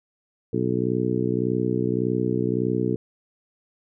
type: harmonic tone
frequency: 61.74 Hz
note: B1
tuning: in tune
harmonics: 2 / 3 / 4 / 5 / 6 / 7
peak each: -28 / -28 / -28 / -28 / -28 / -28 dBFS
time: 0.53-2.96 s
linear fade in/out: 5 ms
effects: none